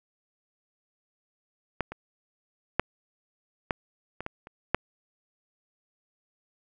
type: clicks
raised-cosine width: 0.5 ms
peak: -12 / -22 / -6 / -11 / -20 / -18 / -29 / -6 dBFS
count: 8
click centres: 1.807 / 1.92 / 2.796 / 3.708 / 4.206 / 4.264 / 4.471 / 4.746 s
effects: none